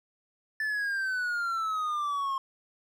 triangle exponential sweep, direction down, 1760 to 1068 Hz, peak -26 dBFS, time 0.6-2.38 s, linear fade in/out 2 ms, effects none

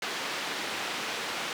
white band-pass noise, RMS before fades -34 dBFS, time 0.02-1.53 s, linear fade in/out 2 ms, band 220 to 3300 Hz, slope 12 dB/octave, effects none

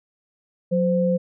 sine tone pair together, 182.05 / 517 Hz, F#3 / C5, -28 / -21 cents, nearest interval octave + tritone, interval 1807 cents, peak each -20 dBFS, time 0.71-1.18 s, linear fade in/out 20 ms, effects none

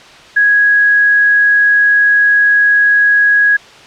sine tone, 1661.2 Hz, G#6, in tune, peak -6 dBFS, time 0.36-3.57 s, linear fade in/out 10 ms, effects white hiss -37 dBFS RMS until 3.86 s + low-pass 4000 Hz 12 dB/octave

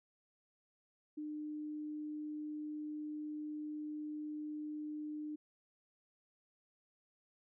sine tone, 302 Hz, D4, 48 cents sharp, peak -40 dBFS, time 1.17-5.36 s, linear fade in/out 10 ms, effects none

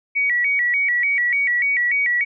sine tone with vibrato, 2088 Hz, C7, 4 cents flat, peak -16 dBFS, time 0.15-2.25 s, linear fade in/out 20 ms, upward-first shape square, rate 3.4 Hz, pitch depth 130 cents each way, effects none

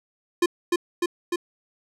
square tone with echo, 349.2 Hz, F4, in tune, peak -17 dBFS, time 0.42-0.46 s, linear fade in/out 5 ms, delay 300 ms, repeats 3, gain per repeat -2 dB, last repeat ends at 1.36 s, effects low-pass 11000 Hz 12 dB/octave

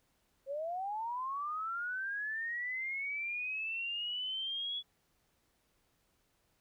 sine linear sweep, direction up, 529 to 3401 Hz, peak -35 dBFS, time 0.46-4.83 s, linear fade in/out 50 ms, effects pink hiss -75 dBFS RMS until 6.6 s

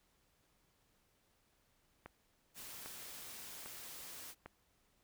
click train, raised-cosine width 0.5 ms, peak -33 dBFS, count 4, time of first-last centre 2.06-4.46 s, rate 1.25 Hz
white noise, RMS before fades -50 dBFS, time 2.54-4.35 s, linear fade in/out 50 ms
effects pink hiss -75 dBFS RMS until 5.03 s

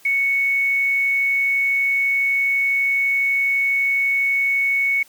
sine tone with quantisation, 2217 Hz, C#7, in tune, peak -16 dBFS, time 0.05-5.03 s, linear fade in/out 5 ms, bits 7, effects white hiss -51 dBFS RMS until 5.08 s + high-pass 100 Hz 12 dB/octave

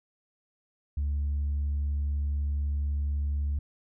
sine tone, 72 Hz, D2, 34 cents flat, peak -24 dBFS, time 0.97-3.59 s, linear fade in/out 5 ms, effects tanh soft clip ceiling -24 dBFS

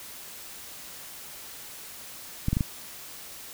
clicks, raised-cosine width 5 ms, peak -12 dBFS, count 4, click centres 2.484 / 2.53 / 2.569 / 2.608 s, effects white hiss -43 dBFS RMS until 3.53 s

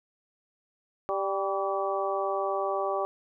harmonic tone with a mistuned harmonic, 196 Hz, G3, in tune, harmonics 2 / 3 / 4 / 5 / 6, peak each -32 / -31 / -32 / -39 / -33 dBFS, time 1.09-3.05 s, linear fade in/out 0 ms, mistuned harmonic 6, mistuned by -42 cents, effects none

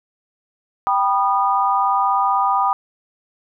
sine chord, G augmented, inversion none, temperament just, 784 / 980 / 1225 Hz, G5 / B5 / D#6, 0 / -14 / -27 cents, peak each -19 dBFS, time 0.87-2.73 s, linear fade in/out 0 ms, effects none

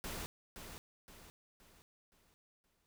pink noise with echo, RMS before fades -43 dBFS, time 0.04-0.26 s, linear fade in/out 0 ms, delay 520 ms, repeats 5, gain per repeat -7 dB, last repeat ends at 2.86 s, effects none

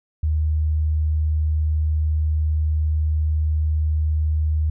sine tone, 77.2 Hz, D#2, 13 cents flat, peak -17 dBFS, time 0.23-4.7 s, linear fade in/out 5 ms, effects none

